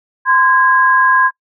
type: tone pair together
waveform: sine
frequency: 1033 / 1639.8 Hz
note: C6 / G#6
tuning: -22 / -22 cents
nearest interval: minor sixth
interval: 800 cents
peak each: -11 dBFS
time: 0.25-1.31 s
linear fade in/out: 50 ms
effects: noise-tail reverb RT60 0.1 s tail -21 dB re dry